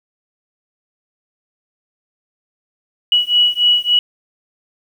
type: beating tone pair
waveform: sine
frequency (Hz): 2928 / 2931.5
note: F#7 / F#7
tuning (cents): -19 / -17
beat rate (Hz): 3.5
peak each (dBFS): -14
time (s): 3.12-3.99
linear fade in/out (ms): 2
effects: 7-bit